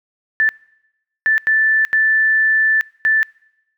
sine tone bursts at uneven times, 1760 Hz, A6, in tune, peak -11 dBFS, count 5, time 0.4-0.49 / 1.26-1.38 / 1.47-1.85 / 1.93-2.81 / 3.05-3.23 s, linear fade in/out 0 ms, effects noise-tail reverb RT60 0.9 s tail -25 dB re dry

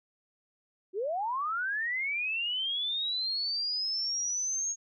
sine linear sweep, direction up, 349.2 to 6610 Hz, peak -29 dBFS, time 0.93-4.76 s, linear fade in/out 50 ms, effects none

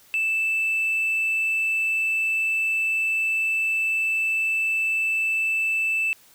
triangle tone, 2641 Hz, E7, 3 cents sharp, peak -18 dBFS, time 0.14-6.13 s, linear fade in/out 0 ms, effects tanh soft clip ceiling -16 dBFS + white hiss -54 dBFS RMS until 6.34 s

